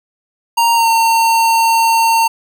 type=tone with pitch glide; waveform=square; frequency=930 to 910.3 Hz; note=A#5 to A#5; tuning=-4 to -41 cents; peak=-10 dBFS; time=0.57-2.28 s; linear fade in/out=10 ms; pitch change=-37 cents; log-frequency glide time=0.74-0.88 s; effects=none